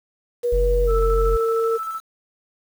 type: tone with pitch glide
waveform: sine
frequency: 482.2 to 455.1 Hz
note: B4 to A#4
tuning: -41 to -42 cents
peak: -18 dBFS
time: 0.43-1.78 s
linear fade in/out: 20 ms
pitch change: -101 cents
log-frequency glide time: 0.84-0.92 s
type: tone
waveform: triangle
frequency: 45.19 Hz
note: F#1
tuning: 40 cents flat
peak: -16 dBFS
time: 0.52-1.37 s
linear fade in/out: 10 ms
type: tone with tremolo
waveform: sine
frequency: 1318.5 Hz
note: E6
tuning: in tune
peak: -24 dBFS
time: 0.87-2.01 s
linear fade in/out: 50 ms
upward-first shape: square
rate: 13 Hz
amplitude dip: 35%
effects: 7-bit